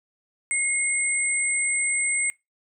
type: tone pair together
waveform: sine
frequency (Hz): 2160 / 8136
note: C#7 / C9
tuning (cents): -45 / -50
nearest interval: octave + major seventh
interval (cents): 2295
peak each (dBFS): -24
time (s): 0.51-2.3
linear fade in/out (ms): 0
effects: noise-tail reverb RT60 0.2 s tail -22 dB re dry